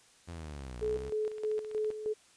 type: linear two-way sweep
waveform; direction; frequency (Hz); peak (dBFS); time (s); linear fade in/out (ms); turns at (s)
sawtooth; down then up; 88.2 to 58.27 to 69; -37; 0.27-1.11; 20; 0.8
type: tone with tremolo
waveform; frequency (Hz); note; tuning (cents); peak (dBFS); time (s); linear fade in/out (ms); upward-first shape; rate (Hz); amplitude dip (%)
sine; 429.2; A4; -43; -29; 0.81-2.14; 20; square; 3.2; 65
type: click train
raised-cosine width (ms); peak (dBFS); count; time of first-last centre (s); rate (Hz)
0.3; -36; 11; 1.25-1.912; 15.1
effects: white hiss -62 dBFS RMS until 2.36 s + resampled to 22050 Hz